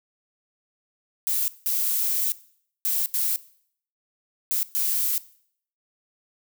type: noise bursts at uneven times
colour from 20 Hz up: violet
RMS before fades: -24 dBFS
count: 6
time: 1.27-1.48 / 1.66-2.32 / 2.85-3.06 / 3.14-3.36 / 4.51-4.63 / 4.75-5.18 s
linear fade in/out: 0 ms
effects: noise-tail reverb RT60 0.6 s tail -19 dB re dry